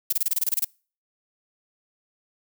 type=noise bursts; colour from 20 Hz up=violet; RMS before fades=-22 dBFS; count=11; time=0.1-0.647 s; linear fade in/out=5 ms; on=27 ms; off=25 ms; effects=noise-tail reverb RT60 0.4 s tail -26 dB re dry